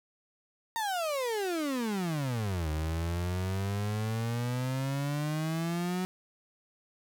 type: exponential two-way sweep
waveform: 35% pulse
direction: down then up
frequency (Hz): 932.3 to 76.3 to 185.5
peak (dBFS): -28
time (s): 0.76-6.05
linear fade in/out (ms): 0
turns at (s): 2.69
effects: none